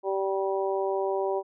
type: harmonic tone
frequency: 193.9 Hz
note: G3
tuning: 19 cents flat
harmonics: 2 / 3 / 4 / 5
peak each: -27 / -31 / -33 / -35 dBFS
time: 0.03-1.43 s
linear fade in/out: 50 ms
effects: none